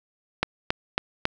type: click train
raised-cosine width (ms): 0.3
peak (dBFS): -5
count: 4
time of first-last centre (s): 0.43-1.254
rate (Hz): 3.64
effects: none